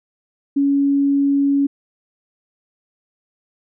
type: tone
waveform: sine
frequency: 280 Hz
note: C#4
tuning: 18 cents sharp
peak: -13 dBFS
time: 0.56-1.67 s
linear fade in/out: 10 ms
effects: none

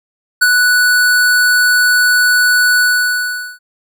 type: tone with ADSR envelope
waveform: square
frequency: 1480 Hz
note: F#6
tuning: in tune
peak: -6 dBFS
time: 0.41-3.59 s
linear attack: 14 ms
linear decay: 35 ms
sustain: -3 dB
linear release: 790 ms
effects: none

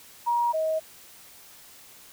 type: tone pair in turn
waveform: sine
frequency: 950 / 634 Hz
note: A#5 / D#5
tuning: +33 / +32 cents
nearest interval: perfect fifth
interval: 701 cents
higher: first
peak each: -21 / -23 dBFS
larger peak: first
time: 0.26-0.53 / 0.53-0.8 s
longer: neither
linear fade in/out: 20 ms
effects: white hiss -50 dBFS RMS until 2.12 s

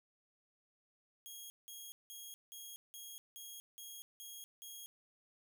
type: tone bursts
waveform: 10% pulse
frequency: 3275 Hz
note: G#7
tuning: 25 cents flat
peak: -40 dBFS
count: 9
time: 1.26-4.86 s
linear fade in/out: 0 ms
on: 240 ms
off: 180 ms
effects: none

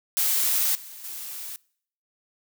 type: noise with level steps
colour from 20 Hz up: blue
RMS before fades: -23 / -42 / -36 dBFS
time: 0.17-1.56 s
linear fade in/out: 0 ms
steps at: 0.75 / 1.04 s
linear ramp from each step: 2 ms
effects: noise-tail reverb RT60 0.6 s tail -24 dB re dry

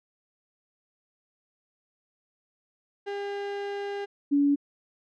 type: tone pair in turn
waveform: 35% pulse / sine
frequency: 402.8 / 284.8 Hz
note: G4 / C#4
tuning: +47 / +47 cents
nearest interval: tritone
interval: 600 cents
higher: first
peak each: -29 / -19 dBFS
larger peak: second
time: 3.06-4.06 / 4.31-4.56 s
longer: first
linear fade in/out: 20 ms
effects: low-pass 3000 Hz 12 dB/octave

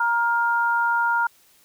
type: tone pair together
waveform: sine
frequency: 939.1 / 1407 Hz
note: A#5 / F6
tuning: +13 / +12 cents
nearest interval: perfect fifth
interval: 699 cents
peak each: -21 dBFS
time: 0-1.27 s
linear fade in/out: 5 ms
effects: white hiss -57 dBFS RMS until 1.64 s

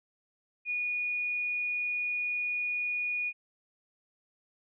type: tone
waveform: sine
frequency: 2454 Hz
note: D#7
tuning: 25 cents flat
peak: -29 dBFS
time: 0.65-3.33 s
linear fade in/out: 50 ms
effects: none

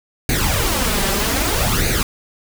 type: noise with flanger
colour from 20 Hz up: pink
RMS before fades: -18 dBFS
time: 0.29-2.03 s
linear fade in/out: 2 ms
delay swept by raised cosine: 0.46 to 5.16 ms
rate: 0.63 Hz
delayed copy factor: +0.7
effects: none

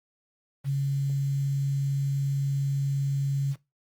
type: tone with quantisation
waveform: sine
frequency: 138.59 Hz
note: C#3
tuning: in tune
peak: -23 dBFS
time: 0.64-3.56 s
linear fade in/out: 50 ms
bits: 8
effects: noise-tail reverb RT60 0.2 s tail -18 dB re dry + Opus 32 kbps

